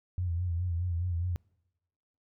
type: tone with vibrato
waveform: sine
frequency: 87.31 Hz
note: F2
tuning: in tune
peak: -28 dBFS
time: 0.18-1.36 s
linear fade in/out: 0 ms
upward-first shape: sine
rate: 4.8 Hz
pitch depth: 70 cents each way
effects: noise-tail reverb RT60 1.0 s tail -26 dB re dry